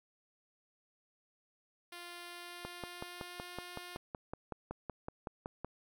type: tone with pitch glide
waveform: 5% pulse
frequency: 349.2 to 354.9 Hz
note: F4 to F4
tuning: 0 to +28 cents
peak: -35 dBFS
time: 1.92-3.97 s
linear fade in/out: 5 ms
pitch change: +28 cents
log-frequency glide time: 2.25-3.47 s
type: click train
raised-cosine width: 1 ms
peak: -26 dBFS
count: 17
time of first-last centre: 2.65-5.646 s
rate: 5.34 Hz
effects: none